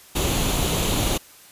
pink noise with comb filter, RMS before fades -22 dBFS, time 0.15-1.18 s, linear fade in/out 10 ms, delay 0.29 ms, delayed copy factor +0.5, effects white hiss -48 dBFS RMS until 1.51 s + resampled to 32000 Hz

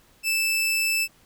sawtooth tone, 2637 Hz, E7, in tune, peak -18 dBFS, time 0.23-1.08 s, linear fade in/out 50 ms, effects pink hiss -58 dBFS RMS until 1.25 s

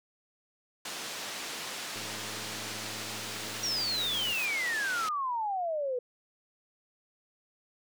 white band-pass noise, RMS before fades -39 dBFS, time 0.85-5.09 s, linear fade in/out 5 ms, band 180 to 5800 Hz, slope 12 dB/octave
violet noise with exponential growth, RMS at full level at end -41 dBFS, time 1.23-4.45 s, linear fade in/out 0 ms, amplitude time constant 700 ms
click train, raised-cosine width 2 ms, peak -36 dBFS, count 254, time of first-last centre 1.96-4.324 s, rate 107 Hz
sine exponential sweep, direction down, 5760 to 482.5 Hz, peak -29 dBFS, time 3.63-5.99 s, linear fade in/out 5 ms
effects none

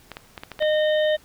clicks, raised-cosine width 0.3 ms, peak -18 dBFS, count 7, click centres 0.117 / 0.169 / 0.378 / 0.435 / 0.517 / 0.592 / 0.624 s
harmonic tone, 613 Hz, D#5, 26 cents flat, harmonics 1 / 3 / 5 / 6, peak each -18 / -29 / -32 / -34 dBFS, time 0.6-1.17 s, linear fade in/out 20 ms
effects pink hiss -53 dBFS RMS until 1.24 s

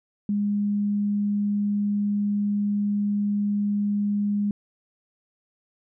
sine tone, 204.9 Hz, G#3, 23 cents flat, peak -21 dBFS, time 0.29-4.51 s, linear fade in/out 2 ms, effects none

